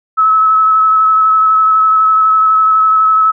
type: tone with vibrato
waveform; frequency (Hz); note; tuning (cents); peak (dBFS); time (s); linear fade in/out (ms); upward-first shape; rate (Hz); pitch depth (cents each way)
sine; 1294; E6; -32; -6; 0.17-3.32; 20; square; 12; 12
effects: none